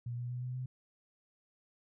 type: tone with pitch steps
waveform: sine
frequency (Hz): 120 / 121.89 / 123.8 / 125.75 / 127.72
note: B2 / B2 / B2 / B2 / C3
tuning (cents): -49 / -22 / +5 / +32 / -41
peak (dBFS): -36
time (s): 0.06-0.66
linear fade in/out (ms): 5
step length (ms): 120
effects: none